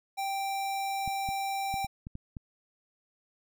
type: tone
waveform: square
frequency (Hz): 784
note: G5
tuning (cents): 0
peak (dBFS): -31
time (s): 0.17-1.87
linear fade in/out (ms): 20
type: clicks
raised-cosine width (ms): 5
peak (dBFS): -27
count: 7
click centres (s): 1.077 / 1.289 / 1.741 / 1.846 / 2.069 / 2.154 / 2.368
effects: none